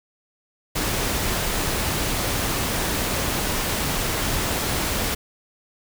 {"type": "noise", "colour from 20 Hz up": "pink", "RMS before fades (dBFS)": -24, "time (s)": [0.75, 5.15], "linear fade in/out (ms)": 10, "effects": []}